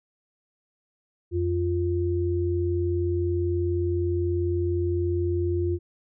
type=tone pair together; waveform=sine; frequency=87.98 / 349.2 Hz; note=F2 / F4; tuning=+13 / 0 cents; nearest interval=2 octaves; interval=2387 cents; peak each=-25 dBFS; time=1.31-5.79 s; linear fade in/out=50 ms; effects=none